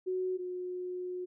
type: tone pair in turn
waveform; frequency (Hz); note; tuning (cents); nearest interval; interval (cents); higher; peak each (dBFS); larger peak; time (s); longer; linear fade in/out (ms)
sine; 370 / 362.4; F#4 / F#4; 0 / -36; unison; 36; first; -30 / -35; first; 0.06-0.38 / 0.38-1.26; second; 20
effects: none